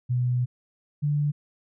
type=tone pair in turn; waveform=sine; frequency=124 / 146.69 Hz; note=B2 / D3; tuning=+7 / -2 cents; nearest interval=minor third; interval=291 cents; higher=second; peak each=-21 dBFS; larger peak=neither; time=0.09-0.46 / 1.02-1.32 s; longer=first; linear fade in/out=20 ms; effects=none